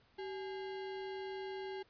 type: tone with sample-and-hold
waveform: sine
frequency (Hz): 383.9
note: G4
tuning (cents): -36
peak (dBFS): -40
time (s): 0.18-1.83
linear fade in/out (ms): 10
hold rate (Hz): 1225
effects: pink hiss -69 dBFS RMS until 1.89 s + resampled to 11025 Hz